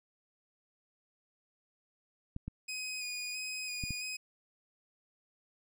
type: clicks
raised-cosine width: 5 ms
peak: -26 dBFS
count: 4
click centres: 2.364 / 2.48 / 3.838 / 3.907 s
type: tone with vibrato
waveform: 20% pulse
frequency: 2489 Hz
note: D#7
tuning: in tune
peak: -32 dBFS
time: 2.68-4.17 s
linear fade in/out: 10 ms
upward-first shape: square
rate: 1.5 Hz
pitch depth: 20 cents each way
effects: none